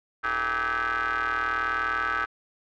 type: ring-modulated tone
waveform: 30% pulse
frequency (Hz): 120.9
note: B2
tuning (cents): -36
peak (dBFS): -19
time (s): 0.23-2.26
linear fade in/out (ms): 20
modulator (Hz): 1410
effects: low-pass 3000 Hz 12 dB/octave